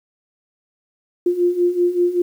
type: beating tone pair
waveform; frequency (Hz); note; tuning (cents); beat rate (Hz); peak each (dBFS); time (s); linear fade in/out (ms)
sine; 349.2 / 354.4; F4 / F4; 0 / +25; 5.2; -20 / -16; 1.26-2.22; 5
effects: 8-bit